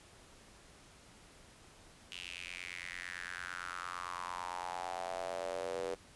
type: tone with high-pass filter sweep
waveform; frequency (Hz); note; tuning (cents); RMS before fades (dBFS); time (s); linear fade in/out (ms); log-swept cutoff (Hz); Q
square; 44.44; F1; +31; -42; 2.11-5.95; 10; 2900 to 460; 5.1
effects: pink hiss -59 dBFS RMS until 6.15 s + resampled to 24000 Hz